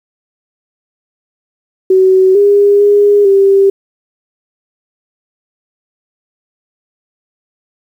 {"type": "tone with pitch steps", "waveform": "sine", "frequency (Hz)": [376.8, 405.5, 409.3, 392.6], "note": ["F#4", "G#4", "G#4", "G4"], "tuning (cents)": [32, -41, -25, 3], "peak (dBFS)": -4, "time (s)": [1.9, 3.7], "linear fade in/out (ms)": 5, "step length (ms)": 450, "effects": ["7-bit"]}